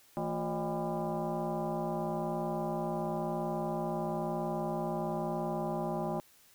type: tone with frequency modulation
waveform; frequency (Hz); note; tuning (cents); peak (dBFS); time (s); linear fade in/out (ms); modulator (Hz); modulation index
sine; 224.5; A3; +35; -31; 0.17-6.2; 0; 194; 3.7
effects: white hiss -62 dBFS RMS until 6.54 s